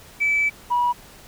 sine tone pair in turn, 2307 / 970 Hz, D7 / B5, -31 / -31 cents, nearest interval octave + minor third, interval 1500 cents, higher first, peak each -16 dBFS, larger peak neither, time 0.2-0.5 / 0.7-0.93 s, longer first, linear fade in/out 20 ms, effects tanh soft clip ceiling -13 dBFS + pink hiss -46 dBFS RMS until 1.27 s

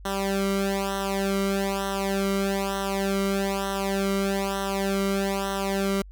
sawtooth tone with flanger, 196 Hz, G3, in tune, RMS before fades -26 dBFS, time 0.05-6.02 s, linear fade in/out 5 ms, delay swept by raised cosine 0.42 to 1.17 ms, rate 1.1 Hz, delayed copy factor -1, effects added 48 Hz sine -41 dBFS peak until 6.11 s

